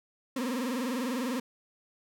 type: tone with vibrato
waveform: 35% pulse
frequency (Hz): 250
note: B3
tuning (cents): +21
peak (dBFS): -28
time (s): 0.36-1.4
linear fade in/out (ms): 5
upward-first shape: sine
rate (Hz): 20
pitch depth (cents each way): 150
effects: none